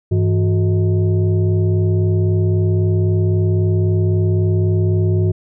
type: tone with frequency modulation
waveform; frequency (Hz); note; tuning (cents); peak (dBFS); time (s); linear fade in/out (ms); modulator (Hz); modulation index
sine; 100.6; G2; +45; -12; 0.11-5.32; 10; 265; 0.78
effects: none